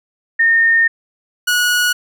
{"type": "tone pair in turn", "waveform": ["sine", "sawtooth"], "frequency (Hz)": [1829, 1459.7], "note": ["A#6", "F#6"], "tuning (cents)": [-33, -24], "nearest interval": "major third", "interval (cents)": 391, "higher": "first", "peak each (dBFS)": -9, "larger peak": "neither", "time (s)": [[0.39, 0.88], [1.47, 1.93]], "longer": "first", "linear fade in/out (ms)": 10, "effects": []}